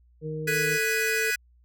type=harmonic tone; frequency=155.56 Hz; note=D#3; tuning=in tune; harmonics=1 / 2 / 3; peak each=-32 / -41 / -33 dBFS; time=0.21-0.79 s; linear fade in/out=50 ms
type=tone with pitch glide; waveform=sine; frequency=440 to 443.3 Hz; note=A4 to A4; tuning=0 to +13 cents; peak=-29 dBFS; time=0.47-1.31 s; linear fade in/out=10 ms; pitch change=+13 cents; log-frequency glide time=0.76-0.86 s
type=chord; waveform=45% pulse; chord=G# minor seventh; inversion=third; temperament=equal; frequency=1480 / 1661.2 / 1975.5 / 2489 Hz; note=F#6 / G#6 / B6 / D#7; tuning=0 / 0 / 0 / 0 cents; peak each=-30 dBFS; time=0.47-1.36 s; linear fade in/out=10 ms
effects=added 60 Hz sine -56 dBFS peak until 1.64 s